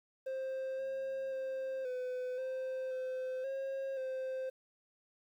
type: tone with pitch steps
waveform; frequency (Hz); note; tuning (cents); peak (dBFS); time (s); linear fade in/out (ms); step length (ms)
triangle; 527 / 534 / 528 / 504 / 520 / 515 / 539 / 522; C5 / C5 / C5 / B4 / C5 / C5 / C#5 / C5; +12 / +35 / +16 / +35 / -11 / -28 / -49 / -4; -34; 0.26-4.5; 10; 530
effects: 11-bit